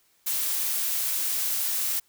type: noise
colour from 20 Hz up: blue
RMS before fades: -27 dBFS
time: 0.26-2 s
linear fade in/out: 10 ms
effects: white hiss -65 dBFS RMS until 2.08 s